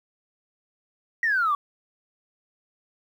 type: exponential sweep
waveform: sine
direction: down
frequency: 1921 to 1123 Hz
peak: -19 dBFS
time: 1.23-1.55 s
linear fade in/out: 2 ms
effects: tanh soft clip ceiling -15 dBFS + 9-bit